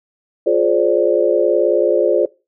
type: chord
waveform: sine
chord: D half-diminished seventh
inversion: first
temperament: just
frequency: 352.4 / 422.9 / 528.6 / 587.3 Hz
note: F4 / Ab4 / C5 / D5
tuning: +16 / +31 / +18 / 0 cents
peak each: -17 dBFS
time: 0.46-2.26 s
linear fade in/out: 10 ms
effects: noise-tail reverb RT60 0.3 s tail -23 dB re dry